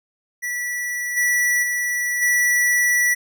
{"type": "tone with level steps", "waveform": "square", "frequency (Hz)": 1953, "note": "B6", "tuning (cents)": -20, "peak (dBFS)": [-24, -17, -21, -16], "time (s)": [0.42, 3.15], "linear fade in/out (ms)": 20, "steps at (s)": [1.16, 1.62, 2.21], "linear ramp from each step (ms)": 20, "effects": []}